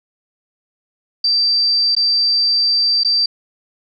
sine tone with dropouts, 4677 Hz, D8, 8 cents flat, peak -12 dBFS, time 1.24-3.26 s, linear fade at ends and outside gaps 5 ms, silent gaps 1.951-1.965 / 3.035-3.047 s, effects none

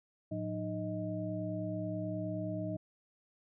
sine tone cluster, 110.6 / 180 / 306 / 628 Hz, A2 / F#3 / D#4 / D#5, +9 / -47 / -29 / +16 cents, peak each -40 / -40 / -40 / -40 dBFS, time 0.31-2.77 s, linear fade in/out 10 ms, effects none

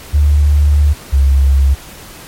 sine tone pair in turn, 73.2 / 68.28 Hz, D2 / C#2, -5 / -26 cents, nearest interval minor second, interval 121 cents, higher first, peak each -6 dBFS, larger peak neither, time 0.13-0.94 / 1.12-1.75 s, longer first, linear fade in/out 20 ms, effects pink hiss -34 dBFS RMS until 2.27 s + MP3 64 kbps

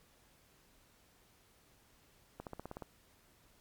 accelerating click train, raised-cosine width 1 ms, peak -29 dBFS, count 8, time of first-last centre 2.4-2.823 s, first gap 68 ms, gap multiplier 0.96, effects pink hiss -67 dBFS RMS until 3.6 s + MP3 96 kbps

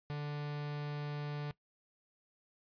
45% pulse tone, 146.83 Hz, D3, in tune, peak -37 dBFS, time 0.1-1.51 s, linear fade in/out 0 ms, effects noise-tail reverb RT60 0.1 s tail -19 dB re dry + resampled to 11025 Hz

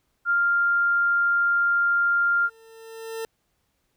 sine tone, 1396.9 Hz, F6, in tune, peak -18 dBFS, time 0.25-2.5 s, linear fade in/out 50 ms
40% pulse tone with exponential growth, 450 Hz, A4, 39 cents sharp, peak -27 dBFS, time 2.05-3.25 s, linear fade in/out 1 ms, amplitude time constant 260 ms
effects pink hiss -72 dBFS RMS until 3.96 s

